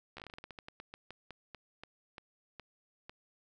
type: slowing click train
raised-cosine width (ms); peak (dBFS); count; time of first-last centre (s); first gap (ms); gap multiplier
0.3; -30; 22; 0.17-3.095; 13; 1.2
effects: none